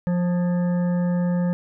harmonic tone with a mistuned harmonic, 176.5 Hz, F3, 19 cents sharp, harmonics 1 / 3 / 5 / 7 / 9 / 10, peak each -19 / -30 / -39 / -45 / -46 / -47 dBFS, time 0.07-1.53 s, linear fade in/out 0 ms, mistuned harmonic 9, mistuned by +55 cents, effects none

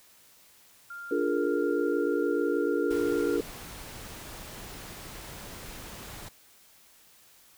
sine tone, 1396.9 Hz, F6, in tune, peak -38 dBFS, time 0.9-3.37 s, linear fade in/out 5 ms
sine chord, Bb dominant seventh, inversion first, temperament just, 291.4 / 349.6 / 419.5 / 466.2 Hz, D4 / F4 / Ab4 / Bb4, -13 / +2 / +17 / 0 cents, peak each -30 dBFS, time 1.11-3.41 s, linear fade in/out 5 ms
pink noise, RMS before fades -43 dBFS, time 2.9-6.29 s, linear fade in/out 10 ms
effects white hiss -58 dBFS RMS until 7.57 s

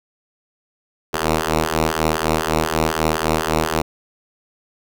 5% pulse ring-modulated tone, 79 Hz, D#2, 27 cents sharp, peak -3 dBFS, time 1.13-3.82 s, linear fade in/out 10 ms, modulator 393 Hz, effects none

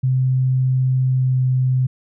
sine tone with pitch glide, 129.6 to 128.7 Hz, C3 to C3, -16 to -28 cents, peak -14 dBFS, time 0.03-1.87 s, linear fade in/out 10 ms, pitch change -12 cents, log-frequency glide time 1.07-1.43 s, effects none

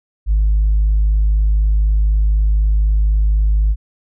sine tone, 52 Hz, G#1, 3 cents sharp, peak -9 dBFS, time 0.26-3.76 s, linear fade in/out 50 ms, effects tanh soft clip ceiling -8 dBFS

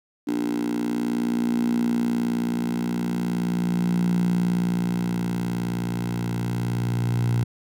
10% pulse tone with high-pass filter sweep, 59.1 Hz, A#1, 24 cents sharp, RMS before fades -24 dBFS, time 0.27-7.44 s, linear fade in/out 10 ms, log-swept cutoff 280 to 120 Hz, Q 7.1, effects none

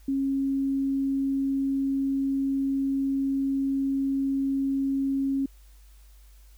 sine tone, 272.4 Hz, C#4, 30 cents flat, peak -23 dBFS, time 0.08-5.46 s, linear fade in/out 5 ms, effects added 50 Hz sine -49 dBFS peak until 6.57 s + white hiss -62 dBFS RMS until 6.57 s

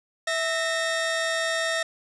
sawtooth tone pair together, 654.7 / 1839 Hz, E5 / A#6, -12 / -24 cents, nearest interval octave + tritone, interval 1788 cents, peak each -23 dBFS, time 0.27-1.83 s, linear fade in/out 5 ms, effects resampled to 22050 Hz + 8-bit

